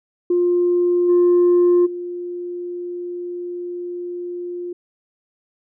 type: tone with level steps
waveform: sine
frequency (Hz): 352.6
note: F4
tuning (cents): +17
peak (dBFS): -13 / -9 / -25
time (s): 0.3-4.73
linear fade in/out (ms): 5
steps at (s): 1.08 / 1.85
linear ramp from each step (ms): 20
effects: tanh soft clip ceiling -9 dBFS